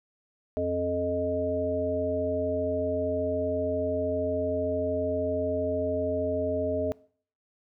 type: harmonic tone with a mistuned harmonic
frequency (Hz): 88.7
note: F2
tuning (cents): +27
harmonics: 1 / 3 / 5 / 7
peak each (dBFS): -35 / -33 / -31 / -28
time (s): 0.57-6.92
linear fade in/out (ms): 0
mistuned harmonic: 5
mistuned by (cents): -30
effects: noise-tail reverb RT60 0.5 s tail -22 dB re dry